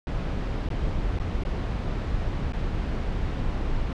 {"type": "noise with dropouts", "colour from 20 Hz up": "brown", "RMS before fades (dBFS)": -27, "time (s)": [0.07, 3.93], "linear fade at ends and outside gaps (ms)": 1, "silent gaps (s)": [[0.688, 0.702], [1.189, 1.198], [1.436, 1.45], [2.523, 2.533]], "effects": ["low-pass 4000 Hz 12 dB/octave"]}